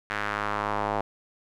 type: tone with band-pass filter sweep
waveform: square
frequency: 51.91 Hz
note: G#1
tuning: in tune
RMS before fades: -29 dBFS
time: 0.1-1.01 s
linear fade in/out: 0 ms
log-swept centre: 1700 to 800 Hz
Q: 2
effects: none